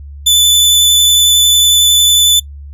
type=tone with vibrato; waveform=sawtooth; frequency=3500 Hz; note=A7; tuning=10 cents flat; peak=-3 dBFS; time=0.26-2.4 s; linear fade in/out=10 ms; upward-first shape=triangle; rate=11 Hz; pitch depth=14 cents each way; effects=noise-tail reverb RT60 0.1 s tail -24 dB re dry + added 71 Hz sine -27 dBFS peak until 2.73 s